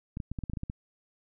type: clicks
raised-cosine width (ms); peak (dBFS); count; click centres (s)
5; -22; 10; 0.171 / 0.202 / 0.316 / 0.388 / 0.437 / 0.498 / 0.535 / 0.572 / 0.634 / 0.699
effects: none